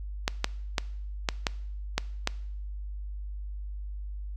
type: clicks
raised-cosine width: 0.2 ms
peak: -7 dBFS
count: 7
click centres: 0.279 / 0.444 / 0.782 / 1.288 / 1.468 / 1.98 / 2.274 s
effects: noise-tail reverb RT60 0.7 s tail -21 dB re dry + added 50 Hz sine -34 dBFS peak until 4.36 s